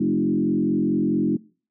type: tone with frequency modulation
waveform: sine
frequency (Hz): 261.6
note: C4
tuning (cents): 0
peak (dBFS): -18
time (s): 0-1.37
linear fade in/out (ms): 10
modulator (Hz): 44.6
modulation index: 1.8
effects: noise-tail reverb RT60 0.4 s tail -23 dB re dry